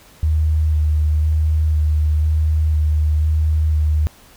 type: tone with vibrato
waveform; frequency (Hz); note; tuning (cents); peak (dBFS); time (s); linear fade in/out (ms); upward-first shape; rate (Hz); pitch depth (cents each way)
sine; 77.1; D#2; -15; -13; 0.23-4.07; 0; square; 1; 15
effects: pink hiss -47 dBFS RMS until 4.36 s